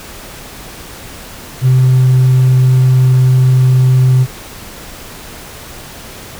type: tone with hard clipping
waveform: triangle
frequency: 128.7 Hz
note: C3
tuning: 28 cents flat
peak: -5 dBFS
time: 1.61-4.27 s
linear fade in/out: 50 ms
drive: 2 dB
effects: pink hiss -31 dBFS RMS until 6.39 s